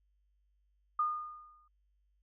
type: tone with exponential decay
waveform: sine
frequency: 1221 Hz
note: D#6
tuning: 33 cents flat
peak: -26 dBFS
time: 0.99-1.68 s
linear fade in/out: 5 ms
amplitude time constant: 150 ms
effects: added 50 Hz sine -70 dBFS peak until 2.22 s